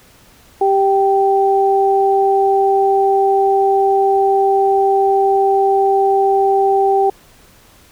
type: tone pair together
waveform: sine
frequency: 392.8 / 780 Hz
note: G4 / G5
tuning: +4 / -9 cents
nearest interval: octave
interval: 1187 cents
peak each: -13 dBFS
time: 0.61-7.1 s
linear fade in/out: 5 ms
effects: pink hiss -47 dBFS RMS until 7.91 s